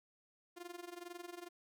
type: tone with amplitude modulation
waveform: sawtooth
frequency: 350 Hz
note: F4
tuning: 4 cents sharp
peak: -40 dBFS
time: 0.56-1.49 s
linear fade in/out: 20 ms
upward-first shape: sine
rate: 22.1 Hz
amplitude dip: 85%
effects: none